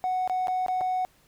triangle tone with dropouts, 740 Hz, F#5, in tune, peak -21 dBFS, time 0.04-1.05 s, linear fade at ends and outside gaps 0 ms, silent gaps 0.276-0.297 / 0.472-0.482 / 0.663-0.683 / 0.809-0.813 s, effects tanh soft clip ceiling -20 dBFS + pink hiss -62 dBFS RMS until 1.27 s

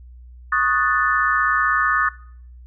sine chord, D# half-diminished seventh, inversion third, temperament equal, 1108.7 / 1244.5 / 1480 / 1760 Hz, C#6 / D#6 / F#6 / A6, 0 / 0 / 0 / 0 cents, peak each -24 / -20 / -23 / -20 dBFS, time 0.52-2.09 s, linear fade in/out 5 ms, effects noise-tail reverb RT60 0.6 s tail -21 dB re dry + added 61 Hz sine -39 dBFS peak until 2.66 s

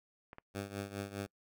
clicks, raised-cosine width 0.5 ms, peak -33 dBFS, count 2, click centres 0.331 / 0.384 s
10% pulse tone with tremolo, 100 Hz, G2, 35 cents sharp, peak -28 dBFS, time 0.54-1.27 s, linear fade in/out 20 ms, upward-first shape triangle, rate 4.9 Hz, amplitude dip 85%
effects noise-tail reverb RT60 0.1 s tail -25 dB re dry

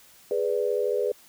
sine chord, G# diminished, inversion none, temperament equal, 415.3 / 493.9 / 587.3 Hz, G#4 / B4 / D5, 0 / 0 / 0 cents, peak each -26 / -26 / -31 dBFS, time 0.31-1.12 s, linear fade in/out 2 ms, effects white hiss -54 dBFS RMS until 1.28 s

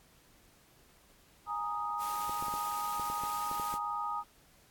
sine chord, Ab suspended second, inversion none, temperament equal, 830.6 / 932.3 / 1244.5 Hz, Ab5 / Bb5 / Eb6, 0 / 0 / 0 cents, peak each -39 / -39 / -35 dBFS, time 1.46-4.24 s, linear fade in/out 50 ms
white noise, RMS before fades -45 dBFS, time 1.98-3.79 s, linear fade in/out 50 ms
clicks, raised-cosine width 2 ms, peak -32 dBFS, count 10, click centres 2.295 / 2.425 / 2.483 / 2.539 / 2.997 / 3.1 / 3.236 / 3.514 / 3.598 / 3.74 s
effects pink hiss -63 dBFS RMS until 4.7 s + AAC 64 kbps

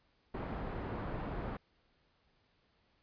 pink low-pass noise, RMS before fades -40 dBFS, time 0.34-1.57 s, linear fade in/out 5 ms, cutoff 1200 Hz, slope 12 dB/octave, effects pink hiss -73 dBFS RMS until 3.02 s + resampled to 11025 Hz

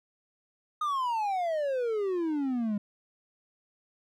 triangle exponential sweep, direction down, 1247 to 200.7 Hz, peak -25 dBFS, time 0.81-2.78 s, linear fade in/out 5 ms, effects none

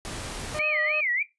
pink noise, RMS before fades -35 dBFS, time 0.05-0.59 s, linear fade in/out 0 ms
harmonic tone, 609 Hz, D#5, 37 cents flat, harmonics 1 / 2 / 3 / 4 / 5 / 7, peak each -31 / -37 / -41 / -43 / -45 / -48 dBFS, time 0.54-1.01 s, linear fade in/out 10 ms
sine tone with vibrato, 2213 Hz, C#7, 3 cents flat, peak -23 dBFS, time 0.59-1.23 s, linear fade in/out 5 ms, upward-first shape sine, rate 3.3 Hz, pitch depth 250 cents each way
effects noise-tail reverb RT60 0.2 s tail -18 dB re dry + resampled to 24000 Hz

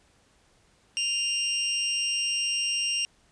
25% pulse tone with amplitude modulation, 2794 Hz, F7, in tune, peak -19 dBFS, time 0.97-3.05 s, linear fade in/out 0 ms, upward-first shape sine, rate 293 Hz, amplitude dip 45%, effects pink hiss -63 dBFS RMS until 3.31 s + resampled to 22050 Hz

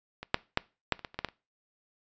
clicks, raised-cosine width 0.3 ms, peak -23 / -6 / -8 / -8 / -30 / -20 / -30 / -16 / -13 / -29 dBFS, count 10, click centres 0.23 / 0.344 / 0.574 / 0.923 / 0.993 / 1.048 / 1.144 / 1.19 / 1.247 / 1.287 s, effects noise-tail reverb RT60 0.3 s tail -22 dB re dry + resampled to 16000 Hz

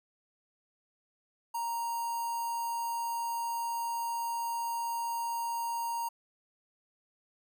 square tone with notch filter, 932.3 Hz, A#5, in tune, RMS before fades -34 dBFS, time 1.54-6.09 s, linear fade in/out 10 ms, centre 3300 Hz, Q 0.81, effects none

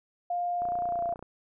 sine tone with pitch glide, 704 to 688.3 Hz, F5 to F5, +14 to -25 cents, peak -27 dBFS, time 0.3-1.14 s, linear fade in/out 5 ms, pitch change -39 cents, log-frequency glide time 0.83-1.03 s
click train, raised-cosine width 1 ms, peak -28 dBFS, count 19, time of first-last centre 0.62-1.226 s, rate 29.7 Hz
effects none

